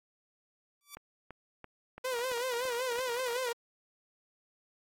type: tone with exponential growth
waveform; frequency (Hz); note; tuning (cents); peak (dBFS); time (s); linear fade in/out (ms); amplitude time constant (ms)
5% pulse; 1159; D6; -23; -29; 0.81-0.95; 1; 30
type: click train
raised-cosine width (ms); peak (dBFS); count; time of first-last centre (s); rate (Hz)
0.5; -30; 7; 0.97-2.99; 2.97
type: tone with vibrato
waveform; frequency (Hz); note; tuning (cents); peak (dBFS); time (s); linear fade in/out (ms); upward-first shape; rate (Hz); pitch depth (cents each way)
sawtooth; 493.9; B4; 0; -28; 2.04-3.53; 10; sine; 5.3; 96
effects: AAC 48 kbps